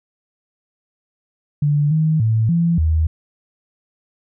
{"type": "tone with pitch steps", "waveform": "sine", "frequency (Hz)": [146.5, 157.2, 111.3, 168.9, 79.4], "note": ["D3", "D#3", "A2", "E3", "D#2"], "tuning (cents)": [-4, 18, 20, 42, 36], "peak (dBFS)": -13, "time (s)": [1.62, 3.07], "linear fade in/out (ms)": 5, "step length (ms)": 290, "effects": []}